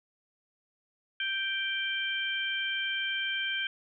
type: harmonic tone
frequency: 784 Hz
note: G5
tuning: in tune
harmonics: 2 / 3 / 4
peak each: -33 / -35 / -33 dBFS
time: 1.2-3.67 s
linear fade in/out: 2 ms
effects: none